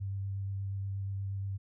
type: tone with vibrato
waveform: sine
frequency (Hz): 98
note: G2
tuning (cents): 0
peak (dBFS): -33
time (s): 0-1.58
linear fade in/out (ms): 20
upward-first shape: square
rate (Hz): 8.4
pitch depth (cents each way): 10
effects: none